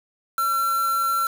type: tone with quantisation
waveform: triangle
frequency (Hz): 1353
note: E6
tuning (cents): +45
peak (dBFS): -18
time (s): 0.38-1.27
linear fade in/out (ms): 2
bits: 5
effects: none